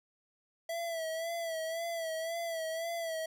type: tone with vibrato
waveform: square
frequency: 659.3 Hz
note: E5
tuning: in tune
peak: -35 dBFS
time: 0.69-3.26 s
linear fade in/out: 5 ms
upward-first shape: sine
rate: 1.9 Hz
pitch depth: 52 cents each way
effects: none